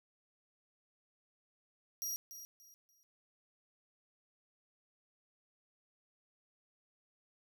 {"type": "tone with echo", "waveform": "25% pulse", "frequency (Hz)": 5710, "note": "F8", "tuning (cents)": 37, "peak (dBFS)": -32, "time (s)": [2.02, 2.16], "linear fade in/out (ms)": 0, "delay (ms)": 290, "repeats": 3, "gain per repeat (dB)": -11, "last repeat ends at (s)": 3.03, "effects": []}